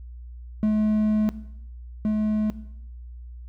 triangle tone pair in turn, 214.1 / 214.1 Hz, A3 / A3, -47 / -47 cents, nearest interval unison, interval 0 cents, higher neither, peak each -16 / -18 dBFS, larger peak first, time 0.63-1.29 / 2.05-2.5 s, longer first, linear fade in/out 0 ms, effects noise-tail reverb RT60 0.8 s tail -17 dB re dry + added 60 Hz sine -37 dBFS peak until 3.48 s

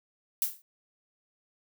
violet noise with exponential decay, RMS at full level -24 dBFS, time 0.42-0.62 s, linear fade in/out 1 ms, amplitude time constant 42 ms, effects none

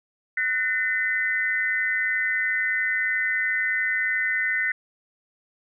sine tone cluster, 1487 / 1821 / 2030 Hz, F#6 / A#6 / B6, +8 / -41 / +47 cents, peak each -29 / -25 / -25 dBFS, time 0.37-4.72 s, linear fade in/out 5 ms, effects none

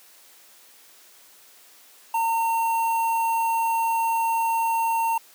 square tone with notch filter, 912 Hz, A#5, 38 cents flat, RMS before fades -23 dBFS, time 2.14-5.18 s, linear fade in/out 5 ms, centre 4900 Hz, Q 0.53, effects white hiss -52 dBFS RMS until 5.34 s + high-pass 300 Hz 12 dB/octave

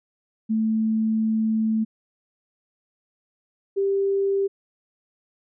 sine tone pair in turn, 220.3 / 393.9 Hz, A3 / G4, +2 / +8 cents, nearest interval minor seventh, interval 1006 cents, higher second, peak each -19 dBFS, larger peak neither, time 0.49-1.85 / 3.76-4.48 s, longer first, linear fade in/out 20 ms, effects none

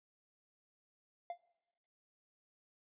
triangle tone with exponential decay, 696 Hz, F5, 6 cents flat, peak -34 dBFS, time 1.3-1.4 s, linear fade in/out 2 ms, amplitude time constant 21 ms, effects noise-tail reverb RT60 1.0 s tail -22 dB re dry + resampled to 8000 Hz

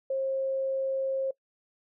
sine tone, 535 Hz, C5, 38 cents sharp, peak -26 dBFS, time 0.1-1.31 s, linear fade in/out 5 ms, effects noise-tail reverb RT60 0.1 s tail -22 dB re dry

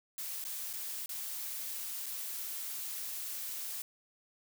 blue noise with dropouts, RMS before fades -40 dBFS, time 0.18-3.82 s, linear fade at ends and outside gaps 1 ms, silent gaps 0.441-0.45 / 0.73-0.735 / 1.06-1.092 / 2.06-2.064 s, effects none

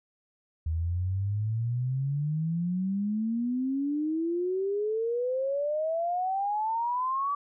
sine exponential sweep, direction up, 78.4 to 1157 Hz, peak -26 dBFS, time 0.66-7.35 s, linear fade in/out 5 ms, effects none

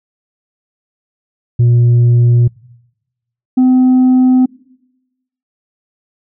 sine tone pair in turn, 119.9 / 255.5 Hz, A#2 / C4, +49 / -41 cents, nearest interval octave + minor second, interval 1310 cents, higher second, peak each -3 dBFS, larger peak neither, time 1.59-2.48 / 3.57-4.46 s, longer neither, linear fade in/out 10 ms, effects noise-tail reverb RT60 1.0 s tail -25 dB re dry + tanh soft clip ceiling -5 dBFS

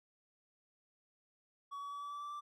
triangle tone with pitch steps, 1129 / 1136.2 / 1143.4 / 1150.7 / 1158.1 / 1165.4 / 1172.9 Hz, C#6 / C#6 / D6 / D6 / D6 / D6 / D6, +31 / +42 / -47 / -36 / -25 / -14 / -3 cents, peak -40 dBFS, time 1.71-2.41 s, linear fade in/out 20 ms, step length 100 ms, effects none

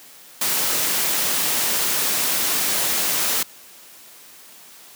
white noise, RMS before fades -21 dBFS, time 0.41-3.43 s, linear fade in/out 5 ms, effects white hiss -45 dBFS RMS until 4.95 s + high-pass 150 Hz 12 dB/octave

